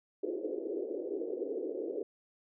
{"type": "band-pass noise", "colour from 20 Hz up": "pink", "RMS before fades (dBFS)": -37, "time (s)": [0.23, 2.03], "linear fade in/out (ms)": 2, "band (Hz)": [330, 490], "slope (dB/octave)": 48, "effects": []}